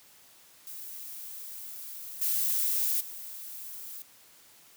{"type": "noise with level steps", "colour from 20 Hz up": "violet", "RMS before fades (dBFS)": [-42, -28, -42], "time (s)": [0.67, 4.02], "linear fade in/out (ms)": 0, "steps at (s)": [2.21, 3], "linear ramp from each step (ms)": 10, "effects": ["white hiss -57 dBFS RMS until 4.76 s", "high-pass 60 Hz 12 dB/octave"]}